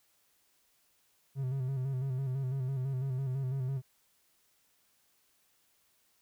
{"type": "tone with vibrato", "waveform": "triangle", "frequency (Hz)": 132.2, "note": "C3", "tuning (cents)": 18, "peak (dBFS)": -29, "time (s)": [1.35, 3.82], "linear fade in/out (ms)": 50, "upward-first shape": "square", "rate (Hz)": 6, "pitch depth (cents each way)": 55, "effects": ["white hiss -71 dBFS RMS until 6.21 s"]}